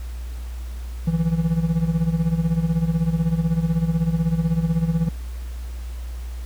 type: tone with tremolo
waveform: triangle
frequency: 164.81 Hz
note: E3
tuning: in tune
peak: -13 dBFS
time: 1.07-5.09 s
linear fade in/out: 5 ms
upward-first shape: sine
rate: 16 Hz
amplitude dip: 75%
effects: added 60 Hz sine -28 dBFS peak until 6.45 s + pink hiss -47 dBFS RMS until 6.45 s